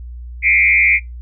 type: tone with frequency modulation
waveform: sine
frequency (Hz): 2248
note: C#7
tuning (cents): +24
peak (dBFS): -9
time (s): 0.42-1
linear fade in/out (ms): 50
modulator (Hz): 92.7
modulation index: 2.2
effects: noise-tail reverb RT60 0.2 s tail -24 dB re dry + added 60 Hz sine -28 dBFS peak until 1.21 s